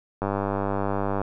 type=click train; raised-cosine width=1 ms; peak=-12 dBFS; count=100; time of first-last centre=0.22-1.216 s; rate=99.4 Hz; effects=none